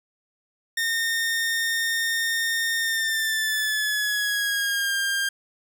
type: tone with pitch glide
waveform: sawtooth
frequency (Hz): 1830 to 1602.3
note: A#6 to G6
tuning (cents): -32 to +37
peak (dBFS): -19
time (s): 0.77-5.29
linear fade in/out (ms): 5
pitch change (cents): -231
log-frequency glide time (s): 2.79-4.94
effects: none